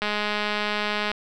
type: click train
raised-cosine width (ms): 0.3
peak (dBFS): -10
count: 230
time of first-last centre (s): 0.02-1.116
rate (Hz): 209
effects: none